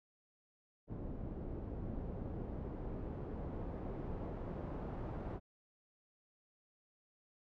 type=noise with low-pass filter sweep; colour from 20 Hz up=pink; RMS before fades=-43 dBFS; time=0.87-5.4 s; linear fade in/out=50 ms; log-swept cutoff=400 to 760 Hz; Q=0.75; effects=none